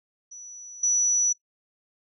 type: tone with level steps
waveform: sine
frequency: 5910 Hz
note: F#8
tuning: 3 cents flat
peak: -39 / -19 dBFS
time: 0.31-1.33 s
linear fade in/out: 10 ms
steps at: 0.83 s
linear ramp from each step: 5 ms
effects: noise-tail reverb RT60 0.1 s tail -17 dB re dry